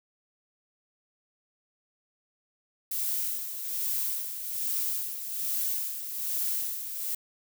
violet noise with tremolo, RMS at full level -29 dBFS, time 2.91-7.15 s, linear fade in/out 5 ms, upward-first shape sine, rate 1.2 Hz, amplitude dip 60%, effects none

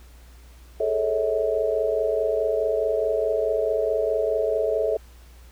sine chord, A major seventh, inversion third, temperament equal with one note detuned, 415.3 / 440 / 554.4 / 644.6 Hz, G#4 / A4 / C#5 / E5, 0 / 0 / 0 / -39 cents, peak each -30 / -24 / -27 / -25 dBFS, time 0.8-4.97 s, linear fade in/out 5 ms, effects added 60 Hz sine -45 dBFS peak until 5.51 s + pink hiss -55 dBFS RMS until 5.51 s

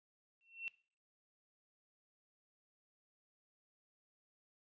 sine tone with exponential growth, 2709 Hz, E7, 47 cents sharp, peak -37 dBFS, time 0.41-0.68 s, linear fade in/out 0 ms, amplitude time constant 58 ms, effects noise-tail reverb RT60 0.4 s tail -19 dB re dry + resampled to 16000 Hz

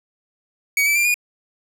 45% pulse tone with pitch steps, 2252 / 2314 / 2378 / 2443 Hz, C#7 / D7 / D7 / D#7, +27 / -26 / +21 / -32 cents, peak -15 dBFS, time 0.77-1.142 s, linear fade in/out 2 ms, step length 93 ms, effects none

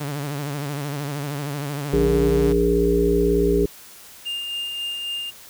sawtooth tone with vibrato, 143.6 Hz, D3, 39 cents flat, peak -22 dBFS, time 0-2.53 s, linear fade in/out 10 ms, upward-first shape sine, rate 13 Hz, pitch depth 78 cents each way
harmonic tone, 58.3 Hz, A#1, 1 cent sharp, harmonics 1 / 3 / 5 / 7 / 8, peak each -23 / -25 / -24 / -18 / -26 dBFS, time 1.93-3.66 s, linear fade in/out 5 ms
triangle tone with tremolo, 2810 Hz, F7, 10 cents sharp, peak -23 dBFS, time 4.25-5.31 s, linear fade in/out 20 ms, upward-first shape sine, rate 3.7 Hz, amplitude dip 30%
effects white hiss -44 dBFS RMS until 5.49 s

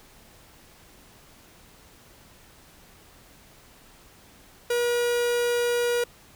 45% pulse tone, 480.2 Hz, B4, 49 cents flat, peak -22 dBFS, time 4.7-6.04 s, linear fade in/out 5 ms, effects pink hiss -53 dBFS RMS until 6.35 s

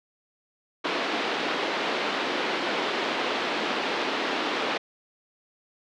pink band-pass noise, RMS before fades -28 dBFS, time 0.84-4.78 s, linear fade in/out 10 ms, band 270 to 4000 Hz, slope 24 dB/octave, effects none

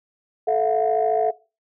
sine tone cluster, 437.5 / 668 / 722 Hz, A4 / E5 / F#5, -10 / +23 / -43 cents, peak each -21 dBFS, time 0.47-1.31 s, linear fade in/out 10 ms, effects noise-tail reverb RT60 0.3 s tail -20 dB re dry + tanh soft clip ceiling -10 dBFS

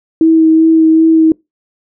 sine tone with vibrato, 321.5 Hz, E4, 43 cents flat, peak -4 dBFS, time 0.21-1.32 s, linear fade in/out 2 ms, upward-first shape sine, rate 2.6 Hz, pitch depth 14 cents each way, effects noise-tail reverb RT60 0.2 s tail -25 dB re dry

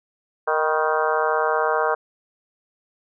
harmonic tone with a mistuned harmonic, 155.56 Hz, D#3, in tune, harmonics 3 / 4 / 5 / 6 / 7 / 8 / 9 / 10, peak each -24 / -25 / -26 / -27 / -27 / -28 / -29 / -29 dBFS, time 0.47-1.95 s, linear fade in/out 10 ms, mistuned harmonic 6, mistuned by +63 cents, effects none

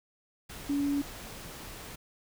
sine tone in noise, 283.9 Hz, C#4, 41 cents sharp, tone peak -26 dBFS, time 0.69-1.02 s, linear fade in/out 10 ms, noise pink, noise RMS -44 dBFS, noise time 0.49-1.96 s, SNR +15 dB, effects none

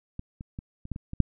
clicks, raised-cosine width 5 ms, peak -22 / -26 / -23 / -28 / -19 / -24 / -23 / -6 dBFS, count 8, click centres 0.194 / 0.409 / 0.589 / 0.854 / 0.917 / 0.961 / 1.134 / 1.203 s, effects none

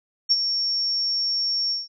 sine tone with ADSR envelope, 5490 Hz, F8, 31 cents flat, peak -13 dBFS, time 0.29-1.88 s, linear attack 26 ms, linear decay 37 ms, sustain -8 dB, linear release 170 ms, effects none

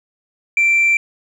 sine tone, 2349 Hz, D7, in tune, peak -9 dBFS, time 0.57-0.97 s, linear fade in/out 2 ms, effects tanh soft clip ceiling -9 dBFS + 8-bit

